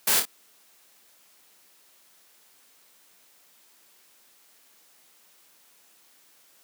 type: noise with echo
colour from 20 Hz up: white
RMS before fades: -22 dBFS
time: 0.07-0.2 s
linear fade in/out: 5 ms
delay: 27 ms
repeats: 2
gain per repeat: -6 dB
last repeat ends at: 0.254 s
effects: white hiss -59 dBFS RMS until 6.63 s + high-pass 200 Hz 12 dB/octave